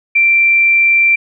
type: tone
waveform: sine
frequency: 2354 Hz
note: D7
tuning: 3 cents sharp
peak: -7 dBFS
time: 0.15-1.16 s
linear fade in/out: 10 ms
effects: none